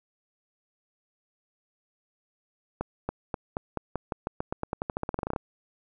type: accelerating click train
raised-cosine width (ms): 1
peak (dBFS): -15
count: 24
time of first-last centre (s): 2.81-5.362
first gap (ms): 280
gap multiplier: 0.9
effects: none